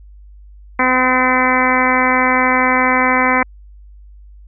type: harmonic tone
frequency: 255.4 Hz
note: C4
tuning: 42 cents flat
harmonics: 1 / 2 / 3 / 4 / 5 / 6 / 7 / 8 / 9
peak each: -19 / -21 / -21 / -17 / -22 / -22 / -22 / -18 / -22 dBFS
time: 0.79-3.43 s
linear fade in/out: 5 ms
effects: added 50 Hz sine -37 dBFS peak until 4.47 s